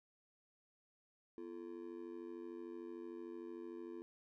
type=tone with amplitude modulation; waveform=triangle; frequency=341.5 Hz; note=F4; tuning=39 cents flat; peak=-40 dBFS; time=1.38-4.02 s; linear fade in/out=0 ms; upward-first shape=sine; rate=93.3 Hz; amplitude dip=100%; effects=none